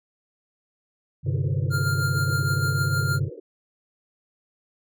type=chord; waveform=sine; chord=G suspended fourth; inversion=none; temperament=equal with one note detuned; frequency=98 / 130.81 / 147.85 Hz; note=G2 / C3 / D3; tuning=0 / 0 / +12 cents; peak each=-26 / -25 / -27 dBFS; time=1.23-3.3 s; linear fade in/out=50 ms
type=band-pass noise; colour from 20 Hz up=white; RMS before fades=-40 dBFS; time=1.26-3.4 s; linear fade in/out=2 ms; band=300 to 530 Hz; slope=96 dB/octave
type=tone with tremolo; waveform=square; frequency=1400 Hz; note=F6; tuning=4 cents sharp; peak=-25 dBFS; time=1.7-3.2 s; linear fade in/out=50 ms; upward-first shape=sine; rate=6.5 Hz; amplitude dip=45%
effects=none